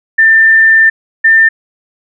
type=tone pair in turn; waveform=sine; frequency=1789 / 1795.3 Hz; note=A6 / A6; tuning=+28 / +34 cents; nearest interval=unison; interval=6 cents; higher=second; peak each=-3 dBFS; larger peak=neither; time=0.18-0.9 / 1.24-1.49 s; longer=first; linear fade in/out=10 ms; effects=none